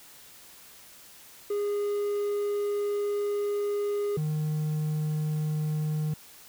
triangle tone pair in turn, 410.1 / 153.35 Hz, G#4 / D#3, -22 / -25 cents, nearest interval octave + perfect fourth, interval 1703 cents, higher first, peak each -24 dBFS, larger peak neither, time 1.5-4.17 / 4.17-6.14 s, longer first, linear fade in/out 5 ms, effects white hiss -51 dBFS RMS until 6.48 s

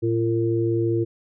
harmonic tone, 114.1 Hz, A#2, 37 cents flat, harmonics 1 / 3 / 4, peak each -24 / -21 / -28 dBFS, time 0.02-1.05 s, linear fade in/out 20 ms, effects none

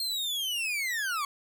40% pulse linear sweep, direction down, 4260 to 1094 Hz, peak -28 dBFS, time 0-1.25 s, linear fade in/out 2 ms, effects none

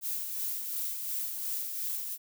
violet noise with tremolo, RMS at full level -33 dBFS, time 0.01-2.18 s, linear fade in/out 50 ms, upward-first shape sine, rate 2.8 Hz, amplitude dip 40%, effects none

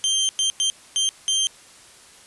25% pulse tone bursts at uneven times, 3148 Hz, G7, 7 cents sharp, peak -15 dBFS, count 5, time 0.04-0.29 / 0.39-0.5 / 0.6-0.7 / 0.96-1.09 / 1.28-1.47 s, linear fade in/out 0 ms, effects white hiss -48 dBFS RMS until 2.26 s + resampled to 24000 Hz

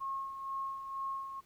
sine tone with tremolo, 1083 Hz, C#6, 41 cents flat, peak -34 dBFS, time 0-1.41 s, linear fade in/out 20 ms, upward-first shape sine, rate 2.1 Hz, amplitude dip 55%, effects pink hiss -67 dBFS RMS until 1.45 s

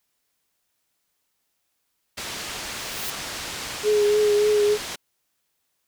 white low-pass noise, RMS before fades -33 dBFS, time 2.17-4.96 s, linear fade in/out 10 ms, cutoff 5800 Hz, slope 12 dB/octave
blue noise with exponential growth, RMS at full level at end -29 dBFS, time 2.5-3.1 s, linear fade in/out 1 ms, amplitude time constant 130 ms
sine tone with vibrato, 418 Hz, G#4, 11 cents sharp, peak -16 dBFS, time 3.83-4.78 s, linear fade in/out 50 ms, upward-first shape triangle, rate 3.4 Hz, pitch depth 29 cents each way
effects white hiss -74 dBFS RMS until 5.87 s

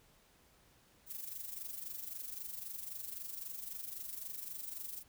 violet noise with amplitude modulation, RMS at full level -42 dBFS, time 1.06-5.04 s, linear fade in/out 50 ms, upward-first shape sine, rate 23.8 Hz, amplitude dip 65%, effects pink hiss -67 dBFS RMS until 5.08 s

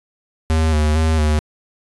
square tone with vibrato, 77.78 Hz, D#2, in tune, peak -14 dBFS, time 0.5-1.39 s, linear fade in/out 0 ms, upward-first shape square, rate 2.2 Hz, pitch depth 39 cents each way, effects resampled to 24000 Hz

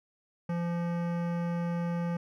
sine tone with hard clipping, 171.7 Hz, F3, 29 cents flat, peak -31 dBFS, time 0.49-2.17 s, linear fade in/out 5 ms, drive 17 dB, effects none

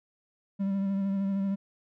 triangle tone with vibrato, 196 Hz, G3, in tune, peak -24 dBFS, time 0.59-1.56 s, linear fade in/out 20 ms, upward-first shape sine, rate 13 Hz, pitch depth 25 cents each way, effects none

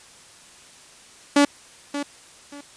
sawtooth tone with echo, 286.6 Hz, D4, 42 cents flat, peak -9 dBFS, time 1.36-1.45 s, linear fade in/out 5 ms, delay 580 ms, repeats 2, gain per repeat -12 dB, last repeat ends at 2.61 s, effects white hiss -48 dBFS RMS until 2.76 s + resampled to 22050 Hz

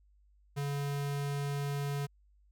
square tone, 142.1 Hz, C#3, 43 cents sharp, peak -33 dBFS, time 0.56-2.07 s, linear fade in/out 20 ms, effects added 50 Hz sine -62 dBFS peak until 2.51 s

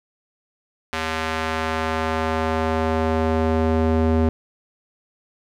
square tone with band-pass filter sweep, 80 Hz, D#2, 49 cents sharp, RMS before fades -21 dBFS, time 0.93-4.29 s, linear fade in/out 0 ms, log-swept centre 2000 to 310 Hz, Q 0.71, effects none

